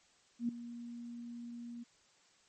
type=tone with ADSR envelope; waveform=sine; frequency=237.1 Hz; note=A#3; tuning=30 cents sharp; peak=-29 dBFS; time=0.39-1.84 s; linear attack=98 ms; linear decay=5 ms; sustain=-14 dB; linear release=15 ms; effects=white hiss -68 dBFS RMS until 2.48 s + MP3 32 kbps